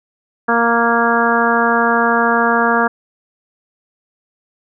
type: harmonic tone with a mistuned harmonic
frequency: 233.1 Hz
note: A#3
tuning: in tune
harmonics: 1 / 2 / 3 / 4 / 5 / 6 / 7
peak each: -19 / -19 / -19 / -19 / -19 / -19 / -19 dBFS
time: 0.48-2.88 s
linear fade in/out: 10 ms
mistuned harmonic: 7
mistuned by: +15 cents
effects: none